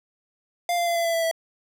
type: tone with pitch steps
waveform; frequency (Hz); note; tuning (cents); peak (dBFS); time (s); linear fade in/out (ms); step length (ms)
square; 698.5 / 691.3 / 684.1 / 677 / 670 / 663.1 / 656.3; F5 / F5 / F5 / E5 / E5 / E5 / E5; 0 / -18 / -36 / +46 / +28 / +10 / -8; -22; 0.69-1.313; 2; 89
effects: none